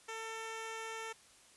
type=tone; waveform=10% pulse; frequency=447.6 Hz; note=A4; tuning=30 cents sharp; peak=-33 dBFS; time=0.08-1.13 s; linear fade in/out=10 ms; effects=white hiss -62 dBFS RMS until 1.56 s + resampled to 24000 Hz